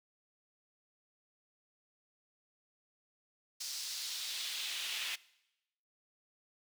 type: noise with high-pass filter sweep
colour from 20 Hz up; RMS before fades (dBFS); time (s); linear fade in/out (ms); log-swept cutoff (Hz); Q
brown; -40; 3.6-5.16; 10; 5200 to 2700; 2
effects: noise-tail reverb RT60 0.9 s tail -21 dB re dry